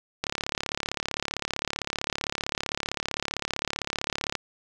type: click train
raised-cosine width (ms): 0.2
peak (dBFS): -10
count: 147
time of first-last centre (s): 0.24-4.353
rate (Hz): 35.5
effects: none